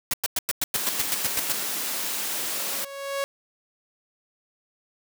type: noise bursts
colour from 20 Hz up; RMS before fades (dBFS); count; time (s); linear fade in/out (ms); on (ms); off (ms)
white; -24; 12; 0.11-1.522; 2; 26; 100
type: high-pass noise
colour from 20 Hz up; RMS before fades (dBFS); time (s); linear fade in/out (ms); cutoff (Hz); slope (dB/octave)
white; -29; 0.74-2.85; 10; 180; 24
type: tone with exponential growth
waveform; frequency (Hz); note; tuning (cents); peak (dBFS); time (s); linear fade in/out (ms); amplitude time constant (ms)
sawtooth; 554.4; C#5; 0; -20; 2.18-3.24; 0; 230
effects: none

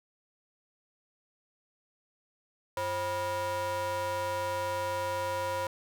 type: ring-modulated tone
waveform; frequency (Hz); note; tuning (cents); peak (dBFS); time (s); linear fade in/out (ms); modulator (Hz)
square; 220; A3; 0; -28; 2.77-5.67; 2; 754
effects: none

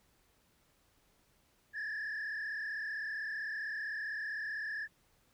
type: tone with frequency modulation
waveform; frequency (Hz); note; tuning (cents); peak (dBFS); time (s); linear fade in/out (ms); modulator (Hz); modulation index
sine; 1729; A6; -31; -34; 1.73-4.88; 50; 35.6; 1.9
effects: tanh soft clip ceiling -35 dBFS + pink hiss -71 dBFS RMS until 5.33 s

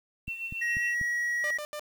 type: tone with tremolo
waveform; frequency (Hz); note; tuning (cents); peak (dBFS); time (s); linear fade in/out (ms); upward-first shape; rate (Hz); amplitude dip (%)
sine; 2705; E7; +44; -31; 0.27-0.95; 20; sine; 7.2; 60
type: click train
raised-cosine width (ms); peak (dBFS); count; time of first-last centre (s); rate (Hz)
5; -27; 4; 0.28-1.013; 4.09
type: tone with pitch glide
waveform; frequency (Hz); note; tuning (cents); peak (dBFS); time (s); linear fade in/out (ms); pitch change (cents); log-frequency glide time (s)
triangle; 1893 to 1911.7; A#6 to A#6; +26 to +43; -25; 0.61-1.58; 10; +17; 0.74-0.82
type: tone bursts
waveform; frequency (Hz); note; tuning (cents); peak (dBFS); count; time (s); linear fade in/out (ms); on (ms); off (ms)
sawtooth; 597; D5; +28; -31; 3; 1.44-1.795; 0; 65; 80
effects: 9-bit

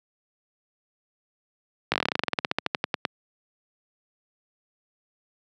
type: slowing click train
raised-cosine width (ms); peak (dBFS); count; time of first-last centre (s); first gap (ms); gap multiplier
0.3; -6; 23; 1.92-3.052; 18; 1.09
effects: high-pass 150 Hz 12 dB/octave

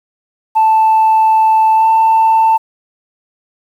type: tone with pitch glide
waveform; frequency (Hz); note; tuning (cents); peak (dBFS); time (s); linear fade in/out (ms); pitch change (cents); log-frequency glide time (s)
sine; 880 to 890.7; A5 to A5; 0 to +21; -5; 0.55-2.58; 20; +21; 1.75-1.87
effects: tanh soft clip ceiling -4 dBFS + 7-bit

